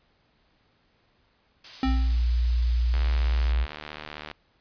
blue noise, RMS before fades -36 dBFS, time 1.64-3.52 s, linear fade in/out 5 ms
square tone with exponential decay, 263.1 Hz, C4, 10 cents sharp, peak -21 dBFS, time 1.83-2.26 s, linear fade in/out 1 ms, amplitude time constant 92 ms
sine tone, 59.6 Hz, A#1, 39 cents sharp, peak -20 dBFS, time 1.84-3.67 s, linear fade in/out 50 ms
click train, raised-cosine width 0.3 ms, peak -20 dBFS, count 105, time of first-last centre 2.94-4.314 s, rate 75.7 Hz
effects pink hiss -66 dBFS RMS until 4.6 s + resampled to 11025 Hz

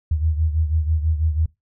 sine beating tone pair, 77.78 / 83.88 Hz, D#2 / E2, 0 / +31 cents, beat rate 6.1 Hz, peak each -18 / -24 dBFS, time 0.11-1.46 s, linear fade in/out 5 ms, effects noise-tail reverb RT60 0.2 s tail -22 dB re dry

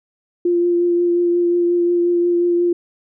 sine tone with vibrato, 348 Hz, F4, 6 cents flat, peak -13 dBFS, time 0.45-2.73 s, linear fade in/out 5 ms, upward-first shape triangle, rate 5.6 Hz, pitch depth 17 cents each way, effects none

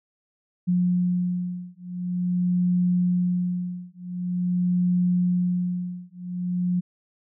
sine beating tone pair, 178.6 / 179.06 Hz, F3 / F3, +39 / +44 cents, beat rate 0.46 Hz, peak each -24 / -24 dBFS, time 0.67-6.81 s, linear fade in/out 20 ms, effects none

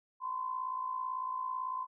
sine tone with amplitude modulation, 1027 Hz, C6, 33 cents flat, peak -31 dBFS, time 0.2-1.87 s, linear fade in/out 50 ms, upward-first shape sine, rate 58 Hz, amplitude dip 65%, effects none

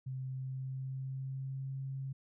sine tone with pitch glide, 130.81 to 134.64 Hz, C3 to C3, 0 to +50 cents, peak -37 dBFS, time 0.06-2.13 s, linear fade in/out 10 ms, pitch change +50 cents, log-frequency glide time 0.26-1.76 s, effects none

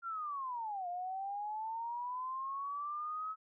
sine linear two-way sweep, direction down then up, 1396.9 to 698.5 to 1292 Hz, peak -37 dBFS, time 0.02-3.36 s, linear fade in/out 50 ms, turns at 0.88 s, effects none

